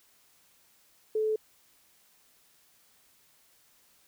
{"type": "tone", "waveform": "sine", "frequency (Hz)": 433.7, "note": "A4", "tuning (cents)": -25, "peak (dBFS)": -25, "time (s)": [1.15, 1.36], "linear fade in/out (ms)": 5, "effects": ["white hiss -64 dBFS RMS until 4.07 s"]}